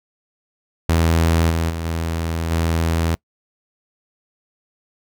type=tone with level steps; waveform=sawtooth; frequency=82.41 Hz; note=E2; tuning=in tune; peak=-10 / -14 / -20 / -17 / -13 dBFS; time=0.89-3.15 s; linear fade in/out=0 ms; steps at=1.49 / 1.69 / 1.84 / 2.5 s; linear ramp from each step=20 ms; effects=noise-tail reverb RT60 0.1 s tail -25 dB re dry